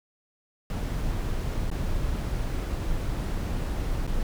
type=noise with dropouts; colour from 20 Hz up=brown; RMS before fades=-28 dBFS; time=0.7-4.23 s; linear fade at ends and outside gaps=1 ms; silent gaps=1.702-1.714 / 4.068-4.075 s; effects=none